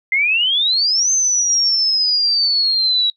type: exponential two-way sweep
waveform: sine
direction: up then down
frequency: 2066 to 6280 to 3869 Hz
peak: -13 dBFS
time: 0.12-3.1 s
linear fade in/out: 2 ms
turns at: 1.11 s
effects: noise-tail reverb RT60 0.1 s tail -20 dB re dry